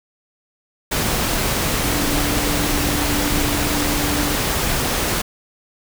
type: tone in noise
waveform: sine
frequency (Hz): 292.4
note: D4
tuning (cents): -7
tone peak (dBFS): -24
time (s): 1.84-4.36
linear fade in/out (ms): 10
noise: pink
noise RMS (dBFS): -20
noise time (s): 0.91-5.22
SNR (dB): -7
effects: none